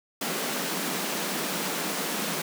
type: high-pass noise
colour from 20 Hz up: pink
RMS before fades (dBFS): -30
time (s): 0.21-2.42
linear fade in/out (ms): 5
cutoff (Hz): 160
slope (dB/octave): 96
effects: none